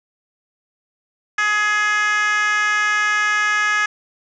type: tone with high-pass filter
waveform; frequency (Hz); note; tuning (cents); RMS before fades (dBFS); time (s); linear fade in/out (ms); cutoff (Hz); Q
10% pulse; 420; G#4; +19; -18; 1.38-3.86; 5; 1500; 4.3
effects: resampled to 16000 Hz + 7-bit